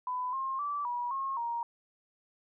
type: tone with pitch steps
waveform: sine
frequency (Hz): 1001 / 1066 / 1160 / 967 / 1081 / 939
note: B5 / C6 / D6 / B5 / C#6 / A#5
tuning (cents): +23 / +32 / -22 / -37 / -44 / +12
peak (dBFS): -31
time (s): 0.07-1.63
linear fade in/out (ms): 2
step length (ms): 260
effects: none